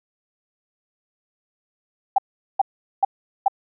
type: tone bursts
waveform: sine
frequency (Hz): 784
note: G5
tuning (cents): 0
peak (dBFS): -12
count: 4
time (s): 2.16-3.482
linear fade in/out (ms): 5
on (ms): 23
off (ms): 410
effects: none